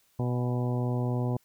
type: harmonic tone with a mistuned harmonic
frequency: 123.47 Hz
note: B2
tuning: in tune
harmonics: 1 / 2 / 3 / 4 / 5 / 6 / 7 / 8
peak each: -27 / -33 / -37 / -39 / -41 / -43 / -44 / -45 dBFS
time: 0.19-1.37 s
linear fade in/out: 5 ms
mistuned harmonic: 7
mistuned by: -38 cents
effects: white hiss -67 dBFS RMS until 1.44 s